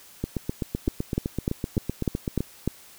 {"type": "two click trains", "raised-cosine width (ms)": 3, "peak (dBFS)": [-10, -13], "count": [7, 18], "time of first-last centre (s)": [[0.88, 2.676], [0.24, 2.406]], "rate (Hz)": [3.34, 7.85], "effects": ["white hiss -50 dBFS RMS until 2.98 s"]}